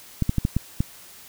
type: clicks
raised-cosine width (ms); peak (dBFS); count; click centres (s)
5; -8; 6; 0.223 / 0.294 / 0.383 / 0.451 / 0.566 / 0.805
effects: white hiss -46 dBFS RMS until 1.28 s